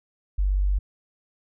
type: tone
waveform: sine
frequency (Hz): 48.28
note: G1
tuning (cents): -26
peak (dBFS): -19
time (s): 0.38-0.79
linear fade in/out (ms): 10
effects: none